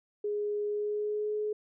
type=tone with pitch glide; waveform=sine; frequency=415.3 to 423.3 Hz; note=G#4 to G#4; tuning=0 to +33 cents; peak=-29 dBFS; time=0.24-1.53 s; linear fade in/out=5 ms; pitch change=+33 cents; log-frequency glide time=0.67-1.35 s; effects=none